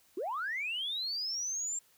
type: linear sweep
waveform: sine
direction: up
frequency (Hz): 316 to 7459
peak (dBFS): -32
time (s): 0.17-1.79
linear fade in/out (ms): 5
effects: tanh soft clip ceiling -28 dBFS + white hiss -66 dBFS RMS until 1.97 s